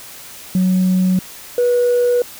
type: tone pair in turn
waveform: sine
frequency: 185 / 487 Hz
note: F#3 / B4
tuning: 0 / -24 cents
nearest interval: octave + perfect fourth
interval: 1676 cents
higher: second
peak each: -10 dBFS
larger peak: neither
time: 0.55-1.19 / 1.58-2.22 s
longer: neither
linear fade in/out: 2 ms
effects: tanh soft clip ceiling -9 dBFS + white hiss -36 dBFS RMS until 2.39 s